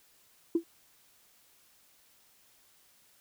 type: tone with exponential decay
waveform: sine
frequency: 334.4 Hz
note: E4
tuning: 25 cents sharp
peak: -19 dBFS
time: 0.55-0.64 s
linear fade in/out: 5 ms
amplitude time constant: 19 ms
effects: tanh soft clip ceiling -16 dBFS + white hiss -64 dBFS RMS until 3.2 s